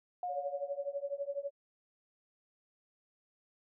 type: tone with exponential decay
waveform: sine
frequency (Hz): 717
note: F5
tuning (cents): +45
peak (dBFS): -33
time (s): 0.23-1.38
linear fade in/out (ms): 2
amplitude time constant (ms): 250
type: tone with tremolo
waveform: sine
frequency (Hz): 563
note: C#5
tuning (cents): +27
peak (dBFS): -31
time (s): 0.28-1.51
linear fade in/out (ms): 50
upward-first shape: triangle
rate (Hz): 12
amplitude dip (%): 100
effects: none